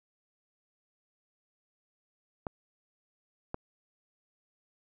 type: clicks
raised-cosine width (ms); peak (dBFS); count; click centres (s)
1; -20; 2; 2.468 / 3.544
effects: none